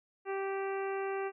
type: harmonic tone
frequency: 390 Hz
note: G4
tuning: 9 cents flat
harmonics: 1 / 2 / 3 / 4 / 5 / 6 / 7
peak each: -34 / -40 / -44 / -46 / -48 / -50 / -51 dBFS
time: 0.25-1.32 s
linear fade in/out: 50 ms
effects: none